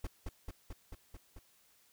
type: noise with echo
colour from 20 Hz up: brown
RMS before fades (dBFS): -36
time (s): 0.04-0.07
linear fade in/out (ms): 5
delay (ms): 220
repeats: 6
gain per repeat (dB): -2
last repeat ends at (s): 1.39
effects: white hiss -68 dBFS RMS until 1.92 s